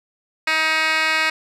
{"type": "tone with band-pass filter", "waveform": "10% pulse", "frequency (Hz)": 316.2, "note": "D#4", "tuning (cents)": 28, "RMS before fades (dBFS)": -19, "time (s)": [0.47, 1.3], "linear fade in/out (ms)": 5, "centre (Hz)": 2700, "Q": 2.5, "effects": []}